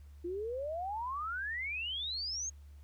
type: exponential sweep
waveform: sine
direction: up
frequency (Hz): 336.6 to 6645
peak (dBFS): -35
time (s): 0.24-2.5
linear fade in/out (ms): 10
effects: added 72 Hz sine -50 dBFS peak until 2.83 s + pink hiss -71 dBFS RMS until 2.83 s